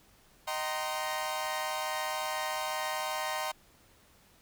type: chord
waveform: sawtooth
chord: C minor seventh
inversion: first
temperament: equal with one note detuned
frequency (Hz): 622.3 / 766.5 / 932.3 / 1046.5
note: Eb5 / G5 / Bb5 / C6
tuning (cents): 0 / -39 / 0 / 0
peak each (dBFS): -34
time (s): 0.47-3.52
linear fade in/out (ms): 10
effects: pink hiss -62 dBFS RMS until 4.41 s